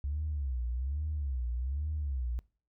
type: tone with vibrato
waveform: sine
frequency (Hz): 67.7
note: C#2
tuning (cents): -40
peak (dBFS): -30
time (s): 0.04-2.39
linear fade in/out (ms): 0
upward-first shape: sine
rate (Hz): 1.2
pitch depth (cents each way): 220
effects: noise-tail reverb RT60 0.4 s tail -23 dB re dry + tanh soft clip ceiling -26 dBFS